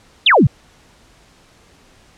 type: exponential sweep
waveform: sine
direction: down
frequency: 3929 to 102.6 Hz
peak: -7 dBFS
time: 0.26-0.47 s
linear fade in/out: 5 ms
effects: pink hiss -50 dBFS RMS until 2.17 s + low-pass 8000 Hz 12 dB/octave